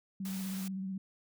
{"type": "tone with vibrato", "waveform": "sine", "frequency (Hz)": 190.8, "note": "G3", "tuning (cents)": -47, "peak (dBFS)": -35, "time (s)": [0.2, 0.98], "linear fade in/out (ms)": 5, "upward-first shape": "sine", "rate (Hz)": 16, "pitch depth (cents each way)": 33}
{"type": "noise", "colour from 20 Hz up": "white", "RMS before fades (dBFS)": -46, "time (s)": [0.25, 0.68], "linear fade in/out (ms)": 2}
{"effects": []}